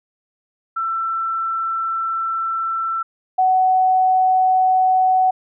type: tone pair in turn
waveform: sine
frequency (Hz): 1338 / 747.5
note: E6 / F#5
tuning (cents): +25 / +17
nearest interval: minor seventh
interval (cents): 1008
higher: first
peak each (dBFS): -19 / -12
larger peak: second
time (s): 0.76-3.03 / 3.38-5.31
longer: first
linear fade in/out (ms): 10
effects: none